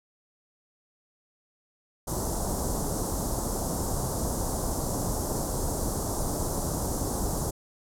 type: band-stop noise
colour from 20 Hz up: pink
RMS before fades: -29 dBFS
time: 2.07-7.51 s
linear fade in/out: 10 ms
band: 1000 to 6100 Hz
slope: 24 dB/octave
effects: low-pass 12000 Hz 12 dB/octave